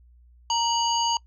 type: harmonic tone with a mistuned harmonic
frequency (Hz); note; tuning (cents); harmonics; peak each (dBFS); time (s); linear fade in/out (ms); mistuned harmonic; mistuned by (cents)
932.3; A#5; 0; 1 / 3 / 5 / 7; -23 / -28 / -30 / -31; 0.5-1.17; 2; 3; +86
effects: noise-tail reverb RT60 0.1 s tail -24 dB re dry + added 60 Hz sine -51 dBFS peak until 1.26 s